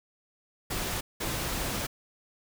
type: noise bursts at uneven times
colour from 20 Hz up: pink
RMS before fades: -32 dBFS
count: 2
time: 0.7-1.01 / 1.2-1.87 s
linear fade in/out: 10 ms
effects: none